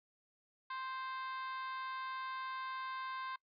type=harmonic tone; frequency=523.3 Hz; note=C5; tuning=in tune; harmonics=2 / 3 / 4 / 5 / 6 / 7 / 8 / 9; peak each=-41 / -47 / -53 / -58 / -61 / -56 / -60 / -63 dBFS; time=0.7-3.36 s; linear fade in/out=5 ms; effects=noise-tail reverb RT60 0.1 s tail -22 dB re dry + MP3 96 kbps